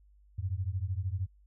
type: beating tone pair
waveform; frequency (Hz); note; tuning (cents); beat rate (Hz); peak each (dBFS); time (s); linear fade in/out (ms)
sine; 88.4 / 101.4; F2 / G#2; +22 / -41; 13; -33 / -34; 0.38-1.27; 10
effects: added 50 Hz sine -58 dBFS peak until 1.46 s